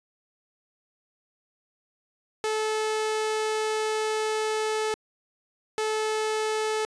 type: tone pair in turn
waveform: sawtooth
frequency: 433.8 / 433.8 Hz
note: A4 / A4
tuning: -25 / -25 cents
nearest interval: unison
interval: 0 cents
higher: neither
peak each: -21 dBFS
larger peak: neither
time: 2.44-4.94 / 5.78-6.85 s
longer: first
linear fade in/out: 0 ms
effects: resampled to 22050 Hz